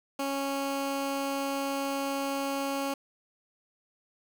15% pulse tone, 275.9 Hz, C#4, 8 cents flat, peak -23 dBFS, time 0.19-2.94 s, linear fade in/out 5 ms, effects 9-bit

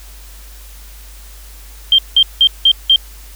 sine tone bursts, 3168 Hz, G7, 18 cents sharp, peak -5 dBFS, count 5, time 1.92-2.96 s, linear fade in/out 2 ms, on 64 ms, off 180 ms, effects added 50 Hz sine -34 dBFS peak until 3.35 s + white hiss -41 dBFS RMS until 3.35 s

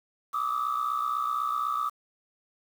sine tone cluster, 1161 / 1229 / 1285 Hz, D6 / D#6 / E6, -20 / -22 / -45 cents, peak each -28 / -31 / -30 dBFS, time 0.33-1.9 s, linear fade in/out 20 ms, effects tanh soft clip ceiling -21 dBFS + 8-bit

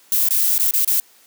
violet noise with dropouts, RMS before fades -17 dBFS, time 0.12-1 s, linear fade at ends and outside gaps 1 ms, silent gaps 0.287-0.307 / 0.581-0.597 / 0.71-0.737 / 0.847-0.876 s, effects white hiss -52 dBFS RMS until 1.26 s + high-pass 200 Hz 12 dB/octave

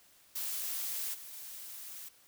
blue noise with level steps, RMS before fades -37 / -48 / -46 dBFS, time 0.35-2.09 s, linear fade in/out 10 ms, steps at 1.13 / 1.32 s, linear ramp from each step 20 ms, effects white hiss -63 dBFS RMS until 2.27 s

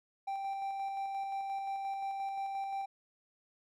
triangle tone with tremolo, 784 Hz, G5, in tune, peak -32 dBFS, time 0.27-2.86 s, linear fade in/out 10 ms, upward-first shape square, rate 5.7 Hz, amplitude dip 25%, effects none

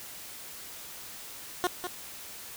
15% pulse tone with echo, 359.2 Hz, F4, 49 cents sharp, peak -18 dBFS, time 1.64-1.67 s, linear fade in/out 0 ms, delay 200 ms, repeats 1, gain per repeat -8 dB, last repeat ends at 1.87 s, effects white hiss -44 dBFS RMS until 2.56 s

